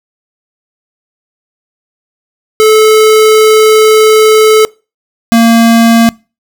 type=tone pair in turn; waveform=square; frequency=434 / 229.9 Hz; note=A4 / A#3; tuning=-24 / -24 cents; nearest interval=major seventh; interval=1100 cents; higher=first; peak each=-3 dBFS; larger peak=neither; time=2.6-4.65 / 5.32-6.09 s; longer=first; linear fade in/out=0 ms; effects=noise-tail reverb RT60 0.3 s tail -24 dB re dry